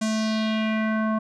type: tone with low-pass filter sweep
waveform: square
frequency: 218.5 Hz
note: A3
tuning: 12 cents flat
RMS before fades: -24 dBFS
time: 0.01-1.19 s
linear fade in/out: 10 ms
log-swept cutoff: 7700 to 1100 Hz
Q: 2.4
effects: none